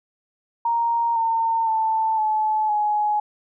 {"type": "tone with pitch steps", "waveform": "sine", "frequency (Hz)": [932.3, 908.4, 885.1, 862.4, 840.2], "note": ["A#5", "A#5", "A5", "A5", "G#5"], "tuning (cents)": [0, -45, 10, -35, 20], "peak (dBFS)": -18, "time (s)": [0.65, 3.2], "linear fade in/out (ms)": 5, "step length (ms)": 510, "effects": []}